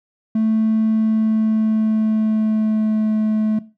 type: tone with pitch glide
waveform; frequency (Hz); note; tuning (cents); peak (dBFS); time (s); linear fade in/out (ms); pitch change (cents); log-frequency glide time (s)
triangle; 220 to 216.1; A3 to A3; 0 to -31; -12; 0.35-3.59; 5; -31; 0.86-3.15
effects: noise-tail reverb RT60 0.3 s tail -18 dB re dry + tanh soft clip ceiling -8 dBFS

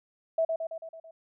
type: tone with echo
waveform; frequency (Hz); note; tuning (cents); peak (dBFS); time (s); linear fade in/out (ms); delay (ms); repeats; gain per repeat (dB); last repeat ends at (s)
sine; 652; E5; -19; -22; 0.38-0.45; 5; 110; 6; -4; 1.11
effects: none

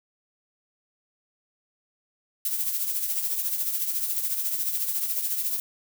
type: noise with tremolo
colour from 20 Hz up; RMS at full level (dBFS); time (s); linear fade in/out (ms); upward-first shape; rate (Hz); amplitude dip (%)
violet; -25; 2.45-5.6; 2; triangle; 14; 60
effects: none

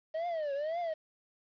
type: tone with vibrato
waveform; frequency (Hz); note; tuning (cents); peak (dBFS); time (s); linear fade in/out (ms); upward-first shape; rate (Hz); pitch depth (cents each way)
triangle; 622.3; D#5; 0; -30; 0.14-0.94; 10; triangle; 1.9; 230
effects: resampled to 11025 Hz + 10-bit

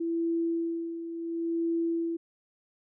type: tone with tremolo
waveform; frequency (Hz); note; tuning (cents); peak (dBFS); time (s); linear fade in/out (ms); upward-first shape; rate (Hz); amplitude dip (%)
sine; 333.7; E4; +21; -25; 0-2.17; 10; sine; 0.71; 65
effects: none

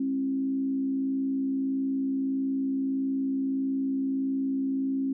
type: tone with frequency modulation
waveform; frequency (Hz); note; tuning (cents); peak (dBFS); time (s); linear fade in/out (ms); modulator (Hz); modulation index
sine; 268.4; C4; +44; -25; 0-5.13; 5; 61.6; 0.34
effects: none

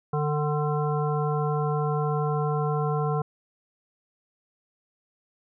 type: harmonic tone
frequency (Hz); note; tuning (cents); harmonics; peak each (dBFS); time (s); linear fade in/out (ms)
149.3; D3; +29; 1 / 3 / 5 / 7 / 9; -25 / -29 / -32 / -33 / -37; 0.13-3.22; 5
effects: none

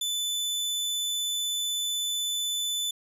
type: tone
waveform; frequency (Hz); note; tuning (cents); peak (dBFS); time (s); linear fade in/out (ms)
sawtooth; 3504; A7; -8; -24; 0.01-2.91; 5
effects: resampled to 32000 Hz

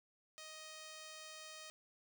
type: tone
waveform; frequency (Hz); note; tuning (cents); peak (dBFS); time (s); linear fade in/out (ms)
5% pulse; 625; D#5; +8; -39; 0.38-1.7; 0
effects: none

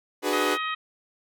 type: chord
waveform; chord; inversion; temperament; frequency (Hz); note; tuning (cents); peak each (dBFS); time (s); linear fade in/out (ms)
sawtooth; G# half-diminished seventh; second; equal with one note detuned; 297.6 / 370 / 415.3 / 493.9; D4 / F#4 / G#4 / B4; +23 / 0 / 0 / 0; -25; 0.22-0.58; 50
type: harmonic tone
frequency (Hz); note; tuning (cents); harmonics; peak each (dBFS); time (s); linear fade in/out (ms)
631; D#5; +24; 2 / 3 / 4 / 5 / 6; -29 / -33 / -35 / -37 / -39; 0.32-0.75; 10
effects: none

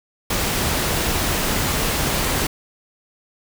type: noise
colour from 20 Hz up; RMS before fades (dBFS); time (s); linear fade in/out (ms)
pink; -21; 0.3-2.47; 5
effects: none

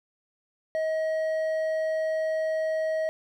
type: tone with hard clipping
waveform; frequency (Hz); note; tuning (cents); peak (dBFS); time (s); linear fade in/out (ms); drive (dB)
sine; 634; D#5; +32; -26; 0.75-3.09; 0; 5
effects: none

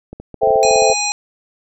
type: clicks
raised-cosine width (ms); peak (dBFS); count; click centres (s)
2; -18; 12; 0.13 / 0.2 / 0.343 / 0.433 / 0.474 / 0.506 / 0.558 / 0.651 / 0.71 / 0.759 / 0.822 / 0.9
type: chord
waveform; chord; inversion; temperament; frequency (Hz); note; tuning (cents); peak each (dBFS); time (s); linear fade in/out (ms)
sine; A minor seventh; none; equal; 440 / 523.3 / 659.3 / 784; A4 / C5 / E5 / G5; 0 / 0 / 0 / 0; -16; 0.41-0.94; 20
type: harmonic tone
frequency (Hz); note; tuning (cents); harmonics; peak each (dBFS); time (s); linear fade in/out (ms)
827; G#5; -8; 1 / 3 / 5 / 7 / 9; -23 / -23 / -23 / -23 / -23; 0.63-1.12; 0
effects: none

